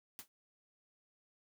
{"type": "noise with exponential decay", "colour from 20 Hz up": "white", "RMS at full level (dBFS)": -43, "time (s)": [0.19, 0.28], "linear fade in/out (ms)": 0, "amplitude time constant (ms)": 19, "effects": []}